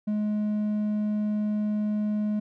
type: tone with hard clipping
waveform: sine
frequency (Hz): 210.6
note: G#3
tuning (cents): +24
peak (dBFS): -25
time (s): 0.07-2.4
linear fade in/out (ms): 10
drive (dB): 3
effects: none